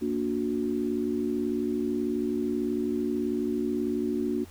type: chord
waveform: sine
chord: Bb augmented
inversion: none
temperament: just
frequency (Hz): 233.1 / 291.4 / 364.2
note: Bb3 / D4 / F#4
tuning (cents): 0 / -13 / -27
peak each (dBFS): -30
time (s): 0.01-4.45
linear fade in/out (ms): 20
effects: added 86 Hz sine -49 dBFS peak until 4.5 s + pink hiss -53 dBFS RMS until 4.5 s